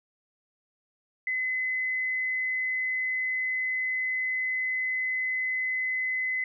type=tone; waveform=sine; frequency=2030 Hz; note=B6; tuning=47 cents sharp; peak=-26 dBFS; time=1.27-6.44 s; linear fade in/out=2 ms; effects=none

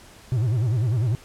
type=tone with vibrato; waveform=triangle; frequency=116.54 Hz; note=A#2; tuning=in tune; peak=-17 dBFS; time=0.32-1.15 s; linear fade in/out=0 ms; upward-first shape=sine; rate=10 Hz; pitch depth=220 cents each way; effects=pink hiss -48 dBFS RMS until 1.24 s + low-pass 11000 Hz 12 dB/octave

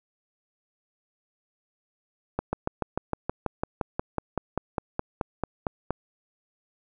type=slowing click train; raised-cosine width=1 ms; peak=-12 dBFS; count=20; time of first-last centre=2.39-5.906 s; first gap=140 ms; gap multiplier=1.03; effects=none

